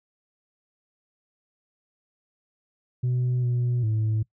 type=tone with pitch steps; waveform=sine; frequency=124.8 / 122.1 / 109.2 Hz; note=B2 / B2 / A2; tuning=+19 / -19 / -13 cents; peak=-19 dBFS; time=3.03-4.23 s; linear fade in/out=10 ms; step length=400 ms; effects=noise-tail reverb RT60 0.1 s tail -23 dB re dry + tanh soft clip ceiling -20 dBFS